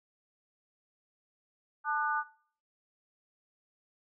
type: chord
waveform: sine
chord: D major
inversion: second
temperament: equal with one note detuned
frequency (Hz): 880 / 1204.9 / 1480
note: A5 / D6 / F#6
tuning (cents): 0 / +44 / 0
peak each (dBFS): -33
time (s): 1.84-2.24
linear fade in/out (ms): 50
effects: noise-tail reverb RT60 0.5 s tail -19 dB re dry